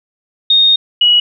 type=tone pair in turn; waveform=sine; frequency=3700 / 2916 Hz; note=A#7 / F#7; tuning=-14 / -26 cents; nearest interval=major third; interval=412 cents; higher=first; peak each=-6 dBFS; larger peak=neither; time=0.5-0.76 / 1.01-1.2 s; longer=first; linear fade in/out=5 ms; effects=none